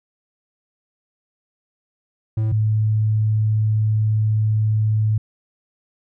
triangle / sine tone pair in turn, 109.6 / 108.15 Hz, A2 / A2, -6 / -29 cents, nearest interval unison, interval 23 cents, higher first, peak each -15 dBFS, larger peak neither, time 2.37-2.52 / 2.52-5.18 s, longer second, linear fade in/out 5 ms, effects none

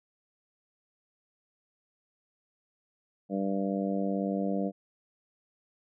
harmonic tone, 98 Hz, G2, in tune, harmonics 2 / 3 / 4 / 5 / 6 / 7, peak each -30 / -34 / -41 / -36 / -37 / -39 dBFS, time 3.29-4.72 s, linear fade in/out 50 ms, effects none

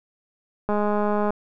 click train, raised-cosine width 1 ms, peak -11 dBFS, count 129, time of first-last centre 0.69-1.305 s, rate 208 Hz, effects none

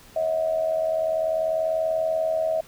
sine tone with amplitude modulation, 642 Hz, E5, 46 cents flat, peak -18 dBFS, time 0.16-2.61 s, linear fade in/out 5 ms, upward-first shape sine, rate 80.4 Hz, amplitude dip 65%, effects pink hiss -50 dBFS RMS until 2.67 s

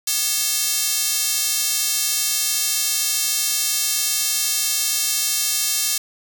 square tone with high-pass filter, 243.3 Hz, B3, 26 cents flat, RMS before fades -21 dBFS, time 0.07-5.98 s, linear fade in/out 5 ms, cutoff 5800 Hz, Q 0.85, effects none

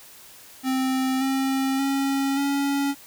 square tone with pitch steps, 261.6 / 267.6 / 273.7 / 279.9 Hz, C4 / C4 / C#4 / C#4, 0 / +39 / -22 / +17 cents, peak -22 dBFS, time 0.63-2.95 s, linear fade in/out 50 ms, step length 580 ms, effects white hiss -47 dBFS RMS until 3.06 s

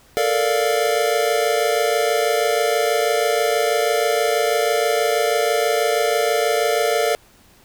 square chord, Bb major seventh, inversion third, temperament equal, 440 / 466.2 / 587.3 / 698.5 Hz, A4 / Bb4 / D5 / F5, 0 / 0 / 0 / 0 cents, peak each -23 dBFS, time 0.17-7.15 s, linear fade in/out 0 ms, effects pink hiss -52 dBFS RMS until 7.64 s

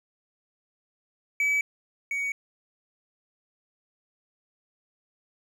triangle tone pair in turn, 2288 / 2247 Hz, D7 / C#7, -46 / +23 cents, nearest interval unison, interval 31 cents, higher first, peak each -20 / -25 dBFS, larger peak first, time 1.4-1.61 / 2.11-2.32 s, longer neither, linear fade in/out 2 ms, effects none

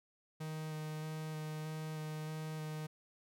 45% pulse tone with vibrato, 155.56 Hz, D#3, in tune, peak -40 dBFS, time 0.4-2.87 s, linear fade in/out 10 ms, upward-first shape square, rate 1.6 Hz, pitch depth 10 cents each way, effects none

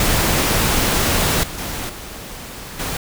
pink noise with level steps, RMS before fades -17 / -30 / -26 / -33 / -24 dBFS, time 0-2.97 s, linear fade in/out 2 ms, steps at 1.43 / 1.58 / 1.89 / 2.79 s, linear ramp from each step 5 ms, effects none

